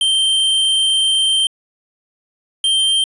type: tone pair in turn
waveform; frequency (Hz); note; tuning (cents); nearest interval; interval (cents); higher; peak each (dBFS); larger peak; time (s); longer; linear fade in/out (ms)
square; 3136 / 3148; G7 / G7; 0 / +7; unison; 7; second; -13; neither; 0.01-1.47 / 2.64-3.04; first; 2
effects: resampled to 24000 Hz